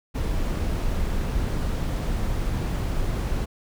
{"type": "noise", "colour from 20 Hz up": "brown", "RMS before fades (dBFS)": -25, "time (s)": [0.14, 3.46], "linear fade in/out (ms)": 20, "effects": []}